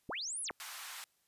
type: linear two-way sweep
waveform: sine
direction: up then down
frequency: 123.6 to 10980 to 123.6 Hz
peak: -37 dBFS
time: 0.09-0.51 s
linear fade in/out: 0 ms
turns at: 0.42 s
type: high-pass noise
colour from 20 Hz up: pink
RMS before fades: -46 dBFS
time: 0.6-1.04 s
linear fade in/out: 0 ms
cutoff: 960 Hz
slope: 24 dB/octave
effects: white hiss -75 dBFS RMS until 1.27 s + resampled to 32000 Hz